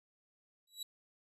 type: tone with exponential growth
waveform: sawtooth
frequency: 3910 Hz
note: B7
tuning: 18 cents flat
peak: -34 dBFS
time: 0.67-0.83 s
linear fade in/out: 5 ms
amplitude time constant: 33 ms
effects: resampled to 32000 Hz

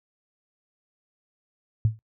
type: tone with exponential decay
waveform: sine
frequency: 110 Hz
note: A2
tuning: in tune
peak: -14 dBFS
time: 1.85-1.99 s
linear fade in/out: 0 ms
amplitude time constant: 30 ms
effects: noise-tail reverb RT60 0.1 s tail -22 dB re dry

